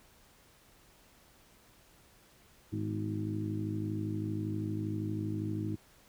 harmonic tone with a mistuned harmonic, 52.6 Hz, G#1, 23 cents sharp, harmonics 2 / 3 / 4 / 5 / 6 / 7, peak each -36 / -43 / -40 / -46 / -37 / -47 dBFS, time 2.72-5.76 s, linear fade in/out 10 ms, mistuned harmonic 5, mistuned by -62 cents, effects pink hiss -62 dBFS RMS until 6.08 s

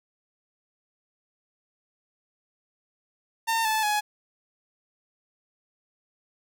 sawtooth tone with pitch steps, 907 / 872.6 / 839.4 Hz, A#5 / A5 / G#5, -48 / -15 / +18 cents, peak -19 dBFS, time 3.47-4.01 s, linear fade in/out 20 ms, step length 180 ms, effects none

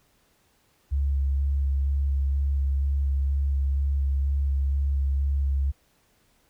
sine tone with vibrato, 69.1 Hz, C#2, 5 cents flat, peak -21 dBFS, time 0.91-5.72 s, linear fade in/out 20 ms, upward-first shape square, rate 2.1 Hz, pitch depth 13 cents each way, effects pink hiss -65 dBFS RMS until 6.49 s

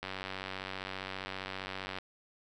click train, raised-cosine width 0.3 ms, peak -22 dBFS, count 187, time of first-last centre 0.03-1.986 s, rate 95.1 Hz, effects none

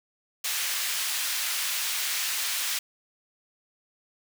pink high-pass noise, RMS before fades -29 dBFS, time 0.44-2.79 s, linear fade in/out 5 ms, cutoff 2100 Hz, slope 12 dB/octave, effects none

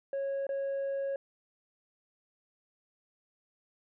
sine tone with dropouts, 550 Hz, C#5, 14 cents flat, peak -28 dBFS, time 0.13-1.16 s, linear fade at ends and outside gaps 2 ms, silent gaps 0.468-0.491 s, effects tanh soft clip ceiling -30 dBFS

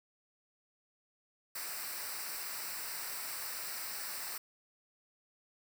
white noise with comb filter, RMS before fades -41 dBFS, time 1.55-4.38 s, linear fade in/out 5 ms, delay 0.3 ms, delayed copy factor -0.7, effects none

